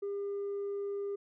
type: tone with tanh clipping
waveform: triangle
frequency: 401.8 Hz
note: G4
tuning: 43 cents sharp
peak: -34 dBFS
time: 0.02-1.16 s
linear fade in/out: 10 ms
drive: 6 dB
effects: none